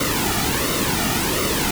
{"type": "noise with flanger", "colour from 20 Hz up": "pink", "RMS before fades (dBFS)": -21, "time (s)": [0, 1.71], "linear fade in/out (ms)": 5, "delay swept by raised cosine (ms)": [1.2, 1.94], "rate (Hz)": 1.4, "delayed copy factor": -0.65, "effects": []}